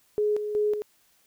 sine tone with tremolo, 420 Hz, G#4, 19 cents sharp, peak -21 dBFS, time 0.18-0.82 s, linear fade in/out 0 ms, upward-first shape square, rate 2.7 Hz, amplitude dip 55%, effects white hiss -64 dBFS RMS until 1.26 s

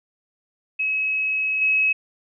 sine tone with level steps, 2564 Hz, E7, 49 cents flat, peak -20 / -16 dBFS, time 0.79-1.93 s, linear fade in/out 10 ms, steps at 1.61 s, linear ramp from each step 10 ms, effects none

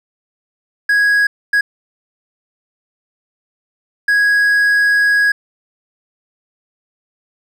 triangle tone bursts at uneven times, 1658 Hz, G#6, 3 cents flat, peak -8 dBFS, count 3, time 0.89-1.27 / 1.53-1.61 / 4.08-5.32 s, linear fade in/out 5 ms, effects none

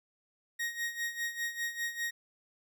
40% pulse tone with tremolo, 1876 Hz, A#6, 11 cents sharp, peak -30 dBFS, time 0.59-2.11 s, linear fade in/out 10 ms, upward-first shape sine, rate 5 Hz, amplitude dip 75%, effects none

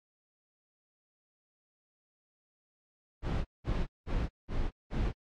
brown noise bursts, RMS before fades -31 dBFS, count 5, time 3.22-5.13 s, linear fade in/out 50 ms, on 230 ms, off 190 ms, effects low-pass 4000 Hz 12 dB/octave + AAC 64 kbps

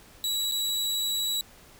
sawtooth tone with dropouts, 3904 Hz, B7, 21 cents flat, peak -23 dBFS, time 0.24-1.41 s, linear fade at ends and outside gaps 1 ms, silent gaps 0.514-0.52 s, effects pink hiss -53 dBFS RMS until 1.79 s

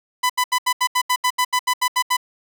sawtooth tone bursts, 1000 Hz, B5, 21 cents sharp, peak -12 dBFS, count 14, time 0.23-2.169 s, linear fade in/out 10 ms, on 67 ms, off 77 ms, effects none

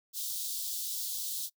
white high-pass noise, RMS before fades -36 dBFS, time 0.13-1.5 s, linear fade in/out 50 ms, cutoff 3400 Hz, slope 48 dB/octave, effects noise-tail reverb RT60 0.1 s tail -22 dB re dry

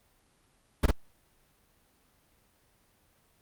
brown noise with echo, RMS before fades -20 dBFS, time 0.83-0.86 s, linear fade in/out 5 ms, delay 50 ms, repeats 1, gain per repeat -2 dB, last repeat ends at 0.91 s, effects pink hiss -67 dBFS RMS until 3.41 s + Opus 32 kbps

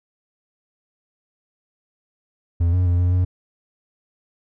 triangle tone with pitch steps, 85.2 / 90.7 / 87.7 / 89.1 / 90.7 Hz, F2 / F#2 / F2 / F2 / F#2, -42 / -34 / +8 / +35 / -34 cents, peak -13 dBFS, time 2.6-3.25 s, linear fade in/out 10 ms, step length 130 ms, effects none

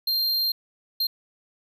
square tone bursts at uneven times, 4186 Hz, C8, in tune, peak -22 dBFS, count 2, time 0.07-0.52 / 1-1.07 s, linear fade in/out 5 ms, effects none

